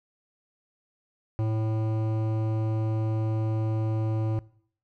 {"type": "tone with hard clipping", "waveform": "triangle", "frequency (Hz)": 110, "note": "A2", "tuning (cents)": 0, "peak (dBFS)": -26, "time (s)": [1.39, 4.39], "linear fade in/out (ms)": 0, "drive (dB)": 18, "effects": ["noise-tail reverb RT60 0.6 s tail -21 dB re dry"]}